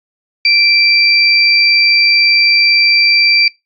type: tone pair together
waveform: sine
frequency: 2349 / 4698 Hz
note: D7 / D8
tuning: 0 / 0 cents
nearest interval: octave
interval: 1200 cents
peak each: -10 dBFS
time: 0.45-3.48 s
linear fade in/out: 2 ms
effects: noise-tail reverb RT60 0.2 s tail -23 dB re dry + AAC 64 kbps